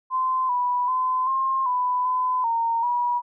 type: tone with pitch steps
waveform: sine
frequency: 1033 / 984 / 1023 / 1063 / 996 / 1011 / 921 / 969 Hz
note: C6 / B5 / C6 / C6 / B5 / B5 / A#5 / B5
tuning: -22 / -7 / -39 / +27 / +14 / +40 / -21 / -33 cents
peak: -20 dBFS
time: 0.1-3.22 s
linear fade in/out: 50 ms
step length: 390 ms
effects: none